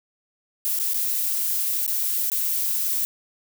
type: noise with dropouts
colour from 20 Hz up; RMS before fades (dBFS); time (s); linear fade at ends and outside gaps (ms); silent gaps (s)
violet; -24; 0.65-3.05; 0; 0.789-0.798 / 0.935-0.943 / 1.864-1.878 / 2.3-2.318
effects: none